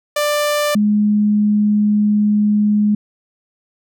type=tone pair in turn; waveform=sawtooth / sine; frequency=591 / 209 Hz; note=D5 / G#3; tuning=+11 / +11 cents; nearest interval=octave + tritone; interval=1800 cents; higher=first; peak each=-11 / -11 dBFS; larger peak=neither; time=0.16-0.75 / 0.75-2.95 s; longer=second; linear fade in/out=5 ms; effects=none